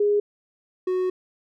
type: tone pair in turn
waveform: sine / triangle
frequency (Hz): 412.5 / 368.5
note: G#4 / F#4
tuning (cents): -12 / -7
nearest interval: major second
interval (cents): 195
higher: first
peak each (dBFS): -17 / -19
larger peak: first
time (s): 0-0.2 / 0.87-1.1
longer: second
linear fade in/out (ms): 5
effects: none